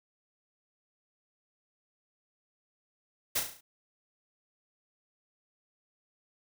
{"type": "noise with echo", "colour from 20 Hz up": "white", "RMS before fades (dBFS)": -29, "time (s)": [3.35, 3.4], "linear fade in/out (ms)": 10, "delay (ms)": 35, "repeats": 6, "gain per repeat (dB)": -5, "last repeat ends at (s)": 3.61, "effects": []}